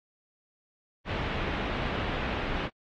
pink low-pass noise, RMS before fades -32 dBFS, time 1.05-2.7 s, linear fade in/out 50 ms, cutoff 3200 Hz, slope 24 dB/octave, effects AAC 32 kbps

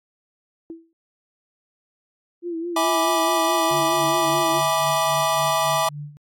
sine tone with exponential decay, 329.6 Hz, E4, in tune, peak -29 dBFS, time 0.7-0.93 s, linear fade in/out 1 ms, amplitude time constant 49 ms
sine tone with vibrato, 337.5 Hz, E4, 41 cents sharp, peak -25 dBFS, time 2.42-4.62 s, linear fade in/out 50 ms, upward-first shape sine, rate 4.7 Hz, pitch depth 64 cents each way
square chord, E dominant seventh, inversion none, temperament equal with one note detuned, 650.2 / 830.6 / 987.8 / 1174.7 Hz, E5 / G#5 / B5 / D6, -24 / 0 / 0 / 0 cents, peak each -24 / -26 / -26 / -24 dBFS, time 2.76-5.89 s, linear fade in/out 5 ms
sine tone with tremolo, 146.8 Hz, D3, in tune, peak -29 dBFS, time 3.71-6.17 s, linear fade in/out 0 ms, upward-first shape sine, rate 3.6 Hz, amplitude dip 80%
effects AAC 64 kbps

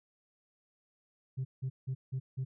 sine tone bursts, 130.81 Hz, C3, in tune, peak -30 dBFS, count 5, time 1.37-2.45 s, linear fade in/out 20 ms, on 80 ms, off 170 ms, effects tanh soft clip ceiling -30 dBFS

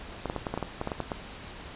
clicks, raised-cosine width 1 ms, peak -16 dBFS, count 12, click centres 0.257 / 0.299 / 0.363 / 0.468 / 0.54 / 0.576 / 0.627 / 0.814 / 0.874 / 0.918 / 1.003 / 1.118 s, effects pink hiss -43 dBFS RMS until 1.75 s + resampled to 8000 Hz

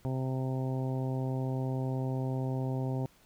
harmonic tone, 130.81 Hz, C3, in tune, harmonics 1 / 2 / 3 / 4 / 5 / 6 / 7, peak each -31 / -37 / -41 / -43 / -45 / -47 / -48 dBFS, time 0.05-3.06 s, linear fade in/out 0 ms, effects pink hiss -63 dBFS RMS until 3.25 s

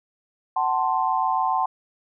sine chord, F# diminished, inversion none, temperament equal with one note detuned, 752.9 / 880 / 1046.5 Hz, F#5 / A5 / C6, +30 / 0 / 0 cents, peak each -24 dBFS, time 0.56-1.66 s, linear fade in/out 5 ms, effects none

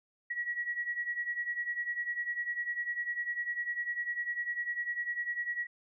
sine beating tone pair, 1912 / 1922 Hz, A#6 / B6, +43 / -48 cents, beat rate 10 Hz, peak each -38 / -34 dBFS, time 0.3-5.67 s, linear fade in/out 10 ms, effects none

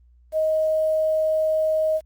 sine tone with quantisation, 628 Hz, D#5, 16 cents sharp, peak -18 dBFS, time 0.32-2.01 s, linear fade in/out 50 ms, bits 8, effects added 60 Hz sine -51 dBFS peak until 2.05 s + Opus 24 kbps

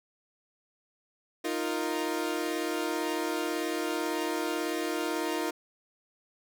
sawtooth chord, Eb suspended second, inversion none, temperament equal, 311.1 / 349.2 / 466.2 Hz, Eb4 / F4 / Bb4, 0 / 0 / 0 cents, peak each -29 / -29 / -32 dBFS, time 1.44-5.51 s, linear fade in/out 10 ms, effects none

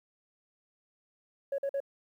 sine tone bursts, 554.4 Hz, C#5, in tune, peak -27 dBFS, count 3, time 1.52-1.803 s, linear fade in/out 5 ms, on 63 ms, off 47 ms, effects tanh soft clip ceiling -27 dBFS + 11-bit

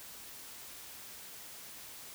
silence, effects white hiss -49 dBFS RMS until 2.14 s

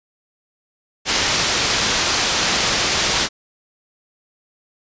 white low-pass noise, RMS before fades -19 dBFS, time 1.05-3.29 s, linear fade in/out 50 ms, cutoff 6400 Hz, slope 24 dB/octave, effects resampled to 16000 Hz

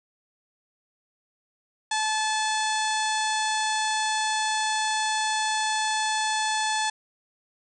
harmonic tone, 867 Hz, A5, 26 cents flat, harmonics 1 / 2 / 3 / 4 / 5 / 6 / 7 / 8 / 9 / 10, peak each -26 / -30 / -37 / -33 / -35 / -40 / -38 / -38 / -39 / -37 dBFS, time 1.91-6.9 s, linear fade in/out 5 ms, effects none

